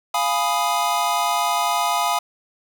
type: chord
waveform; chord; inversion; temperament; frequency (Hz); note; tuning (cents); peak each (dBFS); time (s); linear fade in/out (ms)
square; F half-diminished seventh; none; equal; 698.5 / 830.6 / 987.8 / 1244.5; F5 / Ab5 / Cb6 / Eb6; 0 / 0 / 0 / 0; -25; 0.14-2.19; 5
effects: none